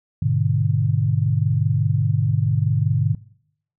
sine chord, G# diminished, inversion none, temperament just, 103.83 / 124.59 / 149.51 Hz, G#2 / B2 / D3, 0 / +16 / +31 cents, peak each -21 dBFS, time 0.22-3.15 s, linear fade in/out 5 ms, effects noise-tail reverb RT60 0.7 s tail -22 dB re dry

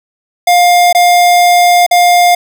square tone with dropouts, 706 Hz, F5, 19 cents sharp, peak -5 dBFS, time 0.47-2.35 s, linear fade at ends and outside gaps 5 ms, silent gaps 0.928-0.948 / 1.865-1.911 s, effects none

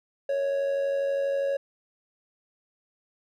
triangle tone with amplitude modulation, 554.4 Hz, C#5, in tune, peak -20 dBFS, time 0.29-1.57 s, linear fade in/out 5 ms, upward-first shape sine, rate 92.3 Hz, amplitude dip 45%, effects none

